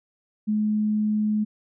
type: tone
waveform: sine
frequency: 212.6 Hz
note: G#3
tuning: 41 cents sharp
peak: -20 dBFS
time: 0.47-1.45 s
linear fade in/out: 20 ms
effects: none